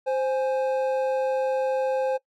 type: tone pair together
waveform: triangle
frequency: 523.3 / 830.7 Hz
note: C5 / G#5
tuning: 0 / 0 cents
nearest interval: minor sixth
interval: 800 cents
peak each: -21 / -28 dBFS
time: 0.06-2.18 s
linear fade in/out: 20 ms
effects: noise-tail reverb RT60 0.1 s tail -21 dB re dry